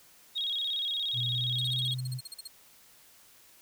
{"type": "tone with vibrato", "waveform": "sine", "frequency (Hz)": 3520, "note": "A7", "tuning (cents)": 0, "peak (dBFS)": -29, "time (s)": [0.35, 1.95], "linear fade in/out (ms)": 20, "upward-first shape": "square", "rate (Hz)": 17, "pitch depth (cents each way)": 110}
{"type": "tone with pitch glide", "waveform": "sine", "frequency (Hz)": [122.1, 127.87], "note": ["B2", "C3"], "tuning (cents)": [-19, -39], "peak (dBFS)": -32, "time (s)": [1.13, 2.21], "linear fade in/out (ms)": 50, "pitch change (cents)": 80, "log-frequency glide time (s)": [1.32, 1.87]}
{"type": "tone bursts", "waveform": "25% pulse", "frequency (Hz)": 4260, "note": "C8", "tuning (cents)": 30, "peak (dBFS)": -34, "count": 14, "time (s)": [1.58, 2.476], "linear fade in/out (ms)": 5, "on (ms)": 25, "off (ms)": 42}
{"effects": ["white hiss -58 dBFS RMS until 3.61 s"]}